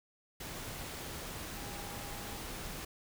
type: tone in noise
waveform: sine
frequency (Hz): 812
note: G#5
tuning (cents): -39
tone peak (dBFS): -51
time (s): 1.57-2.37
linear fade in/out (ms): 5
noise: pink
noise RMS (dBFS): -43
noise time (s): 0.4-2.85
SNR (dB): -11
effects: none